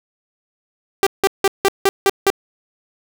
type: tone bursts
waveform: sawtooth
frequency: 392 Hz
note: G4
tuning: in tune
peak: -7 dBFS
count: 7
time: 1.03-2.302 s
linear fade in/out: 0 ms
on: 36 ms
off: 170 ms
effects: none